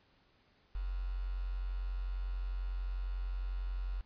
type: tone with quantisation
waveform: sine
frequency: 45.56 Hz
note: F#1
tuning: 26 cents flat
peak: -34 dBFS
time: 0.75-4.01 s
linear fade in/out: 0 ms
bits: 9
effects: pink hiss -69 dBFS RMS until 4.05 s + resampled to 11025 Hz